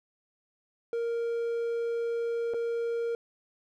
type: tone with dropouts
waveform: triangle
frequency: 466.2 Hz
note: A#4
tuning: in tune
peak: -26 dBFS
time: 0.93-3.15 s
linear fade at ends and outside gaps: 1 ms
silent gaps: 2.537-2.543 s
effects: none